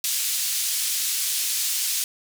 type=band-pass noise; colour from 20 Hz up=white; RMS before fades=-25 dBFS; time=0.04-2.04 s; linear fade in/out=2 ms; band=3300 to 12000 Hz; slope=12 dB/octave; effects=none